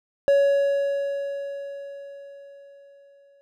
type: tone with exponential decay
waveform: triangle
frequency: 560 Hz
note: C#5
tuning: 18 cents sharp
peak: -12 dBFS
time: 0.28-3.41 s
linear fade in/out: 0 ms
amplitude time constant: 680 ms
effects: none